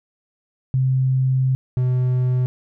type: tone pair in turn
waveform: sine / triangle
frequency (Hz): 130.81 / 126.35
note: C3 / B2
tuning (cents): 0 / +40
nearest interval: minor second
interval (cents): 60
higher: first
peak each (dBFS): -15 / -14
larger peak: second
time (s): 0.74-1.55 / 1.77-2.46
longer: first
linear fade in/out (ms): 0
effects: none